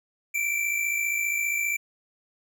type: tone pair together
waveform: square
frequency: 2294 / 2349 Hz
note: D7 / D7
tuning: -41 / 0 cents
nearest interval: unison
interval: 41 cents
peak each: -32 / -26 dBFS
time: 0.34-1.77 s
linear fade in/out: 10 ms
effects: none